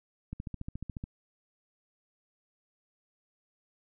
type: click train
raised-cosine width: 5 ms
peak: -25 dBFS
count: 11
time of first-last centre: 0.33-1.039 s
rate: 14.1 Hz
effects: none